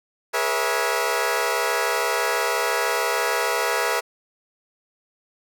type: chord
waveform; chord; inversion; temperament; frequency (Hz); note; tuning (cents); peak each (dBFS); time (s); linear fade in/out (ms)
15% pulse; C# minor seventh; second; equal with one note detuned; 415.3 / 481.5 / 554.4 / 659.3; G#4 / B4 / C#5 / E5; 0 / -44 / 0 / 0; -21 / -18 / -23 / -20; 0.33-4.01; 20
effects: none